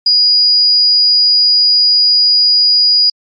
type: tone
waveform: sine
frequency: 4897 Hz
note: D#8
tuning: 28 cents flat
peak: -6 dBFS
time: 0.06-3.1 s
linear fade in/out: 5 ms
effects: MP3 64 kbps